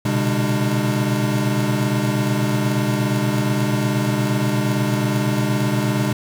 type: tone cluster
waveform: square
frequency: 117.6 / 126 / 143.6 / 202.5 / 301.5 Hz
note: A#2 / B2 / D3 / G#3 / D4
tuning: +16 / +35 / -39 / -43 / +46 cents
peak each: -30 / -22 / -28 / -23 / -26 dBFS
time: 0.05-6.13 s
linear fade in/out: 5 ms
effects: 8-bit